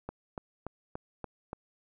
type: click train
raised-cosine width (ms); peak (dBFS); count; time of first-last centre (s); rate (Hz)
1; -23; 6; 0.09-1.531; 3.47
effects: none